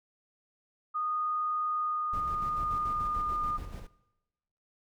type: tone with pitch glide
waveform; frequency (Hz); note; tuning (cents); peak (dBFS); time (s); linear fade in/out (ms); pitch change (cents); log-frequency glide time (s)
sine; 1234 to 1215.6; D#6 to D#6; -15 to -41; -29; 0.94-3.58; 20; -26; 1.67-3.25
type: noise with tremolo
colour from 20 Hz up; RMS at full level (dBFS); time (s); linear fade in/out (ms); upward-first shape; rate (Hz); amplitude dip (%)
brown; -39; 2.13-3.87; 5; square; 6.9; 45
effects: noise-tail reverb RT60 1.0 s tail -19 dB re dry